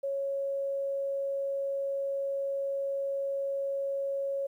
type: tone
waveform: sine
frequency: 552 Hz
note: C#5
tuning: 7 cents flat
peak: -29 dBFS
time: 0.03-4.47 s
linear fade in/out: 10 ms
effects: 11-bit